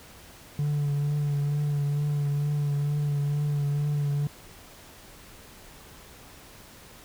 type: tone with vibrato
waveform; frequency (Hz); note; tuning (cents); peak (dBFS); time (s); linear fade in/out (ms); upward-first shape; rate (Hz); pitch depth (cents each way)
triangle; 145.2; D3; -19; -21; 0.59-4.27; 2; triangle; 2.2; 30
effects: tanh soft clip ceiling -17 dBFS + pink hiss -49 dBFS RMS until 7.04 s